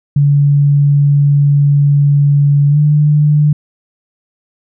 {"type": "tone with pitch glide", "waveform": "sine", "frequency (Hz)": [143.2, 148.94], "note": ["D3", "D3"], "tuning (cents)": [-43, 25], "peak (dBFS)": -6, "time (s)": [0.16, 3.53], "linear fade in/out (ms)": 5, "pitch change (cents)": 68, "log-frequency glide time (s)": [2.69, 2.78], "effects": []}